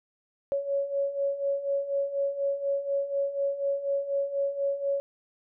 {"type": "beating tone pair", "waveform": "sine", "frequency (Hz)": [555, 559.1], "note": ["C#5", "C#5"], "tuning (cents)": [2, 15], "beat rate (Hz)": 4.1, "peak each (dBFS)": [-32, -27], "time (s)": [0.52, 5], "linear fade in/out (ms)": 0, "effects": []}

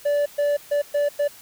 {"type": "tone bursts at uneven times", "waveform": "triangle", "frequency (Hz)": 580, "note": "D5", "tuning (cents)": -22, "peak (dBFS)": -16, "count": 5, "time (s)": [[0.05, 0.26], [0.38, 0.57], [0.71, 0.82], [0.94, 1.09], [1.19, 1.28]], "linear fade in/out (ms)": 10, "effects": ["white hiss -46 dBFS RMS until 1.41 s"]}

